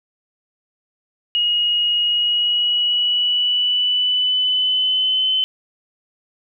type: tone with pitch glide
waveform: sine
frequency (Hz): 2884 to 3050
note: F#7 to G7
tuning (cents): -45 to -48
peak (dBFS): -15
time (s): 1.35-5.44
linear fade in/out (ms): 0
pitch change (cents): +97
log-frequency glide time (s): 2.03-5.33
effects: none